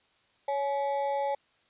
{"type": "ring-modulated tone", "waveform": "triangle", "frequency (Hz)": 702, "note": "F5", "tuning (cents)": 9, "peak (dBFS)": -22, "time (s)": [0.48, 1.35], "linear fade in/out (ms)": 5, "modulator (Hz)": 144, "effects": ["white hiss -67 dBFS RMS until 1.69 s", "resampled to 8000 Hz"]}